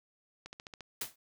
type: click train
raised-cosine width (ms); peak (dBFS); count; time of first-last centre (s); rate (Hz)
0.2; -28; 6; 0.46-0.807; 14.4
type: noise with exponential decay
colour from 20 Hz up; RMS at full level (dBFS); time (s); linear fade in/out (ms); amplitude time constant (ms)
white; -32; 1.01-1.16; 5; 31
effects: none